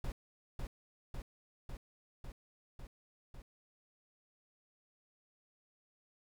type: noise with echo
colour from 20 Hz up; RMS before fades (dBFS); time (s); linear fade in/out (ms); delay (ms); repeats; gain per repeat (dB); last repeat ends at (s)
brown; -38; 0.04-0.12; 2; 550; 6; -2; 3.42
effects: none